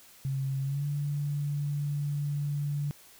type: tone with pitch glide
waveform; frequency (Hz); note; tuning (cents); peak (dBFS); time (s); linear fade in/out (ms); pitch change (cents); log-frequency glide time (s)
sine; 135.2 to 144.9; C#3 to D3; -43 to -23; -28; 0.25-2.91; 0; +120; 0.62-0.86
effects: white hiss -55 dBFS RMS until 3.19 s